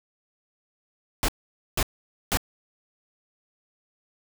pink noise bursts, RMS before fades -23 dBFS, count 3, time 1.23-2.372 s, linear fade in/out 0 ms, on 54 ms, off 490 ms, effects none

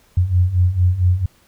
sine beating tone pair, 87.31 / 91.71 Hz, F2 / F#2, 0 / -15 cents, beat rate 4.4 Hz, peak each -18 / -14 dBFS, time 0.17-1.26 s, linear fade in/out 5 ms, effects pink hiss -55 dBFS RMS until 1.47 s

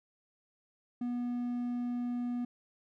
triangle tone, 243.2 Hz, B3, 26 cents flat, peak -30 dBFS, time 1.01-2.45 s, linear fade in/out 5 ms, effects none

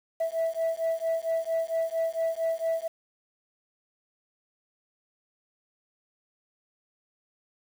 sine beating tone pair, 654 / 658.4 Hz, E5 / E5, -14 / -2 cents, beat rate 4.4 Hz, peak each -27 dBFS, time 0.2-2.88 s, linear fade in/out 10 ms, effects tanh soft clip ceiling -22 dBFS + 8-bit

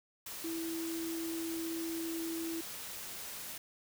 sine tone in noise, 329.6 Hz, E4, in tune, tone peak -36 dBFS, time 0.44-2.61 s, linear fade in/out 5 ms, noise white, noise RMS -44 dBFS, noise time 0.26-3.58 s, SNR +5 dB, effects none

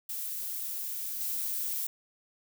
violet noise with level steps, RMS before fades -36 / -33 dBFS, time 0.09-1.87 s, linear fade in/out 5 ms, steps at 1.2 s, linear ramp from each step 2 ms, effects none

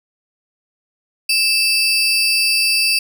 35% pulse tone pair together, 2637 / 4699 Hz, E7 / D8, 0 / 0 cents, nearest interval minor seventh, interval 1000 cents, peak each -15 dBFS, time 1.29-2.99 s, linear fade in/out 5 ms, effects none

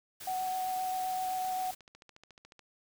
white noise, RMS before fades -45 dBFS, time 0.2-1.75 s, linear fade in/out 10 ms
sine tone with vibrato, 745 Hz, F#5, 12 cents sharp, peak -31 dBFS, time 0.27-1.71 s, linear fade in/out 5 ms, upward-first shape sine, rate 7.7 Hz, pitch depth 10 cents each way
click train, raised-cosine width 0.2 ms, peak -36 dBFS, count 17, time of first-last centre 1.45-2.593 s, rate 14 Hz
effects none

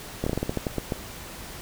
slowing click train, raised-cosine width 2 ms, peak -12 dBFS, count 11, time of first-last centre 0.24-0.922 s, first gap 25 ms, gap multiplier 1.21, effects pink hiss -40 dBFS RMS until 1.61 s

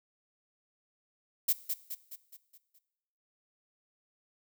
violet noise with echo, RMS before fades -26 dBFS, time 1.48-1.53 s, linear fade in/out 10 ms, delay 210 ms, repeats 6, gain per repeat -6 dB, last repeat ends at 2.79 s, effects noise-tail reverb RT60 1.0 s tail -18 dB re dry

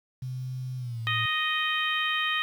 sine tone with pitch glide, 128.4 to 113.73 Hz, C3 to A#2, -32 to -42 cents, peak -31 dBFS, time 0.22-1.26 s, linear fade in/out 5 ms, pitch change -210 cents, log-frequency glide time 0.77-1.01 s
harmonic tone, 622.3 Hz, D#5, in tune, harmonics 2 / 3 / 4 / 5 / 6, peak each -31 / -29 / -32 / -31 / -36 dBFS, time 1.07-2.42 s, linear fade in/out 0 ms
effects 9-bit

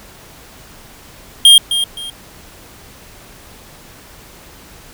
square tone with echo, 3218 Hz, G7, 45 cents sharp, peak -3 dBFS, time 1.45-1.58 s, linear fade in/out 2 ms, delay 260 ms, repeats 2, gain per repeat -11 dB, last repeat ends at 2.1 s, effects pink hiss -40 dBFS RMS until 4.93 s

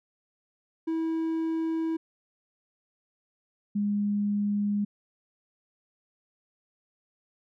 triangle / sine tone pair in turn, 324.6 / 205.1 Hz, E4 / G#3, -27 / -21 cents, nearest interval minor sixth, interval 794 cents, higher first, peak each -24 dBFS, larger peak neither, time 0.87-1.97 / 3.75-4.85 s, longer neither, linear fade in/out 10 ms, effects none

